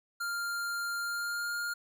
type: tone with pitch glide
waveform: square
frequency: 1396.9 to 1412.3 Hz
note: F6 to F6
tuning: 0 to +19 cents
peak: -33 dBFS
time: 0.2-1.74 s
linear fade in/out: 10 ms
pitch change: +19 cents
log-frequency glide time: 1-1.55 s
effects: none